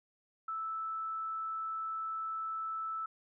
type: tone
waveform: sine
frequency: 1315 Hz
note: E6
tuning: 5 cents flat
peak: -35 dBFS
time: 0.48-3.06 s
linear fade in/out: 5 ms
effects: none